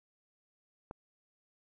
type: click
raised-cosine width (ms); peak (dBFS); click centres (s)
1; -28; 0.911
effects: none